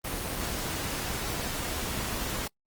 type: noise with amplitude modulation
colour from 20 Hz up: pink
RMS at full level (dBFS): -30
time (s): 0.04-2.48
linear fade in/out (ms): 10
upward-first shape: sine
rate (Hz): 264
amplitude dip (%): 60
effects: noise-tail reverb RT60 0.1 s tail -25 dB re dry + Opus 24 kbps